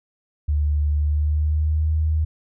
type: tone with pitch glide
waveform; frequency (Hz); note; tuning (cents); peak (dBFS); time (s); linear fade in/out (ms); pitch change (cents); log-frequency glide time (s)
sine; 74 to 78.13; D2 to D#2; +14 to +8; -17; 0.48-2.25; 10; +94; 0.96-1.92
effects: none